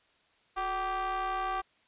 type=ring-modulated tone; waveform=square; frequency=199.8 Hz; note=G3; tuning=33 cents sharp; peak=-28 dBFS; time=0.56-1.62 s; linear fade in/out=20 ms; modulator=963 Hz; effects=white hiss -67 dBFS RMS until 1.87 s + resampled to 8000 Hz